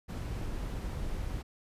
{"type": "noise", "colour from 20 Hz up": "brown", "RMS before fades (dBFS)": -36, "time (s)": [0.08, 1.43], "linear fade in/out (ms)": 20, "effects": ["resampled to 32000 Hz"]}